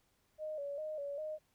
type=tone with vibrato; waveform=sine; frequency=592 Hz; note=D5; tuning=14 cents sharp; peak=-38 dBFS; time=0.38-1.39 s; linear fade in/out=50 ms; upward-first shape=square; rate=2.5 Hz; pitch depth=74 cents each way; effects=pink hiss -75 dBFS RMS until 1.54 s